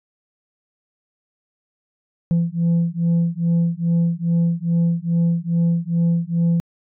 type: beating tone pair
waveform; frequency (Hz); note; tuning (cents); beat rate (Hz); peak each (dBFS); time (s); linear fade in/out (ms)
sine; 168 / 170.4; E3 / F3; +33 / -42; 2.4; -17; 2.31-6.6; 0
effects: tanh soft clip ceiling -13 dBFS